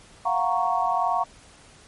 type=chord; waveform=sine; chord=Gb major seventh; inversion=third; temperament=equal; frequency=698.5 / 740 / 932.3 / 1108.7 Hz; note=F5 / Gb5 / Bb5 / Db6; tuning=0 / 0 / 0 / 0 cents; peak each=-26 dBFS; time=0.25-1.24 s; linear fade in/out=10 ms; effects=pink hiss -51 dBFS RMS until 1.87 s + MP3 48 kbps